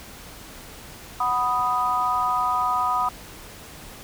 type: chord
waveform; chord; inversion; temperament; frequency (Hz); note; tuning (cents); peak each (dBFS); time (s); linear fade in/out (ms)
sine; B major; second; equal; 740 / 987.8 / 1244.5; F#5 / B5 / D#6; 0 / 0 / 0; -27 / -24 / -23; 1.2-3.09; 5
effects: pink hiss -42 dBFS RMS until 4.03 s